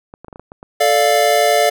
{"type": "clicks", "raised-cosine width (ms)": 1, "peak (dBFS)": -21, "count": 8, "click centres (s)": [0.139, 0.246, 0.283, 0.328, 0.359, 0.396, 0.519, 0.629]}
{"type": "chord", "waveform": "square", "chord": "D minor", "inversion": "second", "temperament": "equal", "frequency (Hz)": [440, 587.3, 698.5], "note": ["A4", "D5", "F5"], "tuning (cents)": [0, 0, 0], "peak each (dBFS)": [-19, -16, -15], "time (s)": [0.8, 1.7], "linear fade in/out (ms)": 10}
{"effects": []}